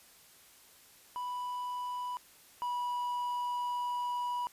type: tone pair in turn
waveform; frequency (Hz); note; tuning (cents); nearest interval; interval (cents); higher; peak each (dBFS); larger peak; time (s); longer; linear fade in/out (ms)
triangle; 987.8 / 976.5; B5 / B5; 0 / -20; unison; 20; first; -33 / -30; second; 1.16-2.17 / 2.62-4.47; second; 0
effects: white hiss -59 dBFS RMS until 4.52 s + resampled to 32000 Hz